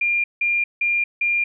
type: tone bursts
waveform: sine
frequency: 2400 Hz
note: D7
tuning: 37 cents sharp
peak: -17 dBFS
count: 4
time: 0.01-1.44 s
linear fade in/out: 5 ms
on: 230 ms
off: 170 ms
effects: none